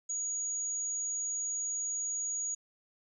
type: tone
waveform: sine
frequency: 6760 Hz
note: G#8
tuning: 30 cents sharp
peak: -32 dBFS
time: 0.09-2.55 s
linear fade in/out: 10 ms
effects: none